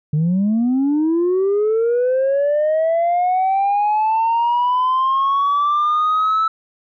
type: linear sweep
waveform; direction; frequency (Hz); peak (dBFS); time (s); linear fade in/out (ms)
sine; up; 145.5 to 1318.5; -12; 0.13-6.48; 5
effects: tanh soft clip ceiling -12 dBFS